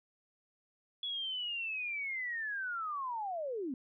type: linear sweep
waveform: sine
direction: down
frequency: 3400 to 240 Hz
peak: -35 dBFS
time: 1.03-3.74 s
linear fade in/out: 2 ms
effects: none